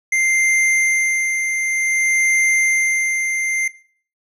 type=tone with tremolo; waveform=square; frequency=2093 Hz; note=C7; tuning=in tune; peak=-13 dBFS; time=0.12-3.68 s; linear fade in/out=5 ms; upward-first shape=sine; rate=0.54 Hz; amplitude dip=45%; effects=noise-tail reverb RT60 0.5 s tail -19 dB re dry + low-pass 10000 Hz 12 dB/octave